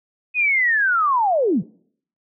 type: linear sweep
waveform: sine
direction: down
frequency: 2528 to 129.8 Hz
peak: -15 dBFS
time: 0.34-1.63 s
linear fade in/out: 50 ms
effects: noise-tail reverb RT60 0.6 s tail -23 dB re dry